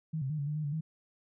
sine tone with pitch steps, 158.1 / 133 / 153.5 / 142 / 149.8 / 153.3 / 143.9 / 158.4 Hz, D#3 / C3 / D#3 / C#3 / D3 / D#3 / D3 / D#3, +28 / +29 / -23 / +42 / +35 / -25 / -35 / +31 cents, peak -31 dBFS, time 0.13-0.81 s, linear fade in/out 10 ms, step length 85 ms, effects none

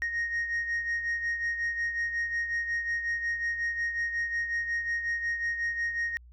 sine beating tone pair, 1864.7 / 1870.2 Hz, A#6 / A#6, 0 / +5 cents, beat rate 5.5 Hz, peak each -27 / -34 dBFS, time 0.02-6.17 s, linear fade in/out 0 ms, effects tanh soft clip ceiling -25 dBFS + added 60 Hz sine -49 dBFS peak until 6.32 s

